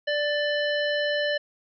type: harmonic tone with a mistuned harmonic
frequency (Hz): 587.3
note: D5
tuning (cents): 0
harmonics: 1 / 3 / 5 / 7 / 9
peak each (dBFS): -25 / -28 / -32 / -37 / -44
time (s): 0.07-1.38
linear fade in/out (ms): 10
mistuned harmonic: 5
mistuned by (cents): +35
effects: none

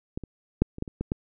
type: clicks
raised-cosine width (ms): 3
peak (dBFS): -18 / -24 / -6 / -25 / -15 / -25 / -16 / -13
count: 8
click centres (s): 0.175 / 0.237 / 0.62 / 0.784 / 0.824 / 0.878 / 1.01 / 1.119
effects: none

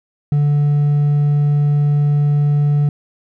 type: tone with hard clipping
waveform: triangle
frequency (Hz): 145.9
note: D3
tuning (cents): -11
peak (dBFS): -12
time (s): 0.32-2.89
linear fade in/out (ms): 2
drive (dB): 5
effects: none

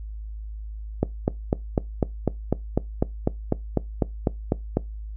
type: click train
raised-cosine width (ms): 2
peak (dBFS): -6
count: 16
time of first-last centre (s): 1.03-4.771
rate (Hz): 4.01
effects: noise-tail reverb RT60 0.2 s tail -21 dB re dry + added 53 Hz sine -32 dBFS peak until 5.16 s

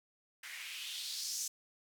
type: noise with band-pass filter sweep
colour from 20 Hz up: blue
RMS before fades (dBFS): -42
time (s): 0.43-1.48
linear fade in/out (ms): 5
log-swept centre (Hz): 1800 to 6600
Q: 3
effects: none

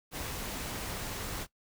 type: noise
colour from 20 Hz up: pink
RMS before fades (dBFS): -38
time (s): 0.11-1.47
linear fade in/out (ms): 50
effects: noise-tail reverb RT60 0.1 s tail -18 dB re dry

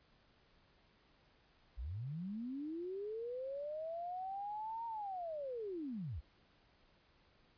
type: linear two-way sweep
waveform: sine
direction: up then down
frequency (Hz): 48.23 to 932.3 to 53.4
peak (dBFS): -40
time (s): 1.77-6.21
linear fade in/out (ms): 20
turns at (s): 4.86
effects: pink hiss -70 dBFS RMS until 7.57 s + resampled to 11025 Hz

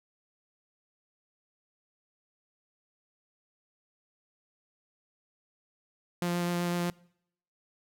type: tone with vibrato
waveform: sawtooth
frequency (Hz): 174.61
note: F3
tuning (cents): 0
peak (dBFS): -24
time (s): 6.22-6.9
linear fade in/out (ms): 2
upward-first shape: sine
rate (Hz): 7.9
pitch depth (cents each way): 10
effects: noise-tail reverb RT60 0.7 s tail -24 dB re dry

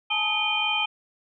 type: tone cluster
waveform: sine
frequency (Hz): 847 / 891 / 1260 / 2446 / 3120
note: G#5 / A5 / D#6 / D#7 / G7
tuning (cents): +34 / +22 / +21 / -30 / -9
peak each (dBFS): -30 / -34 / -34 / -26 / -26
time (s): 0.1-0.86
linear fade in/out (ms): 10
effects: none

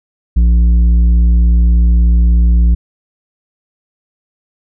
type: tone with tanh clipping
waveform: sine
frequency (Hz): 58.27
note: A#1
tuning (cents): 0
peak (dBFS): -7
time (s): 0.36-2.75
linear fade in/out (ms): 10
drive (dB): 7
effects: none

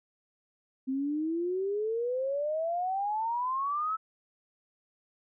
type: exponential sweep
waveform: sine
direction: up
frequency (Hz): 259.1 to 1318.5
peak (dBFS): -28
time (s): 0.87-3.97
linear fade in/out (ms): 20
effects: none

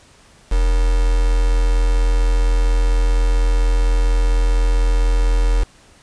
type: tone with quantisation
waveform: sine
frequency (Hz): 42.14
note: E1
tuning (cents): +39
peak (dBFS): -12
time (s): 0.51-5.64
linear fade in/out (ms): 10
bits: 4
effects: pink hiss -49 dBFS RMS until 6.02 s + resampled to 22050 Hz

